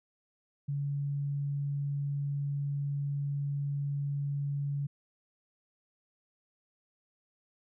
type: tone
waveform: sine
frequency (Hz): 142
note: C#3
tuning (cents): +42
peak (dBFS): -30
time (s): 0.68-4.87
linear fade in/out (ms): 10
effects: none